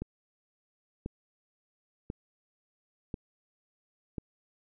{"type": "click train", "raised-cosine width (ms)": 3, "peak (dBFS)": -22, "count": 5, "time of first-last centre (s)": [0.02, 4.182], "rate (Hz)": 0.961, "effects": []}